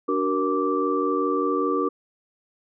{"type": "tone cluster", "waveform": "sine", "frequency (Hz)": [291.4, 376.5, 469, 1168], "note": ["D4", "F#4", "A#4", "D6"], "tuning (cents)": [-13, 30, 11, -10], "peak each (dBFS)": -26, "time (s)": [0.08, 1.89], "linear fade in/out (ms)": 10, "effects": []}